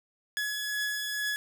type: beating tone pair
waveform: sawtooth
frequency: 1690 / 1692.2 Hz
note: G#6 / G#6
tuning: +30 / +32 cents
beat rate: 2.2 Hz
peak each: -36 / -27 dBFS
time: 0.37-1.36 s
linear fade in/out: 0 ms
effects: none